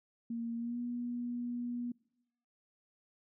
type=tone with pitch glide; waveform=sine; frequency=232.3 to 241.7 Hz; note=A#3 to B3; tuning=-6 to -37 cents; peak=-35 dBFS; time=0.3-1.92 s; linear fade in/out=5 ms; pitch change=+69 cents; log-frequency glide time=0.57-0.79 s; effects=noise-tail reverb RT60 0.9 s tail -25 dB re dry